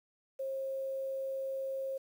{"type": "tone with quantisation", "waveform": "sine", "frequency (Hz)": 536, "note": "C5", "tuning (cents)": 42, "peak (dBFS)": -34, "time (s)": [0.39, 1.98], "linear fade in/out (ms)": 10, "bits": 10, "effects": []}